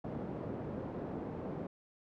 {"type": "band-pass noise", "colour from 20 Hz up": "pink", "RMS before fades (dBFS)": -41, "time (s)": [0.04, 1.67], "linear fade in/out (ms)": 5, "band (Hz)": [140, 560], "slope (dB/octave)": 12, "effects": []}